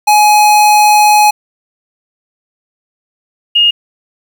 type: tone pair in turn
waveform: square / sine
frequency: 841 / 2848 Hz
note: G#5 / F7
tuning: +22 / +33 cents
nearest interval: octave + major sixth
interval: 2111 cents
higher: second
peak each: -5 dBFS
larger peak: neither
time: 0.07-1.31 / 3.55-3.71 s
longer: first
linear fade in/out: 10 ms
effects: 7-bit